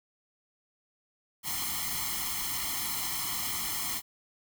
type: noise with comb filter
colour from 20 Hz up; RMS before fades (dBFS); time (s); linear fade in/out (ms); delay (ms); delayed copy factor
white; -33; 1.43-4.02; 50; 0.95; +1
effects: none